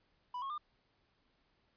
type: tone with pitch steps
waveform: triangle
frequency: 987.8 / 1089.7 / 1202.2 Hz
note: B5 / C#6 / D6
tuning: 0 / -30 / +40 cents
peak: -36 dBFS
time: 0.34-0.58 s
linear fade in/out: 5 ms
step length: 80 ms
effects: pink hiss -75 dBFS RMS until 1.76 s + resampled to 11025 Hz